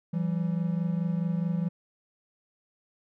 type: tone pair together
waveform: triangle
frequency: 167.5 / 192.2 Hz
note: E3 / G3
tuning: +28 / -34 cents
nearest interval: major second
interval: 238 cents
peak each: -25 / -29 dBFS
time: 0.13-1.69 s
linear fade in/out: 10 ms
effects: none